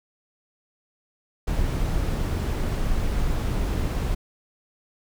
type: noise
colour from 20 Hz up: brown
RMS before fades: -24 dBFS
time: 1.47-4.15 s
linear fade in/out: 10 ms
effects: none